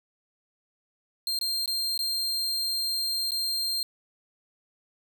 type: tone with dropouts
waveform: 40% pulse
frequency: 4186 Hz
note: C8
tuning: in tune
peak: -25 dBFS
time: 1.27-3.83 s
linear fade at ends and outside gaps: 1 ms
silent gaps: 1.389-1.412 / 1.659-1.677 / 1.977-1.991 / 3.308-3.318 s
effects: none